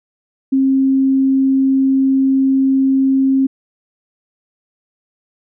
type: tone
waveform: sine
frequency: 267.7 Hz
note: C4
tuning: 40 cents sharp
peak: -10 dBFS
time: 0.52-3.47 s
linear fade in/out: 10 ms
effects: none